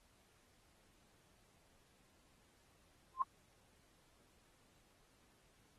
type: tone with exponential growth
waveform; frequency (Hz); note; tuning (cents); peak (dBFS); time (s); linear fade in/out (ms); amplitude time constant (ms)
sine; 1046.5; C6; 0; -27; 3.14-3.22; 2; 16
effects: pink hiss -72 dBFS RMS until 5.78 s + AAC 32 kbps